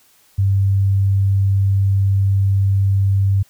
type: tone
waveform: sine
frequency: 98 Hz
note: G2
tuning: in tune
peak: -12 dBFS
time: 0.38-3.43 s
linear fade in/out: 10 ms
effects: white hiss -54 dBFS RMS until 3.49 s